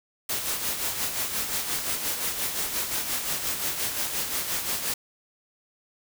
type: noise with tremolo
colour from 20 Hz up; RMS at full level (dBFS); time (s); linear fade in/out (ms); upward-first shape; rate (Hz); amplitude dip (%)
white; -27; 0.29-4.94; 5; sine; 5.7; 50
effects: none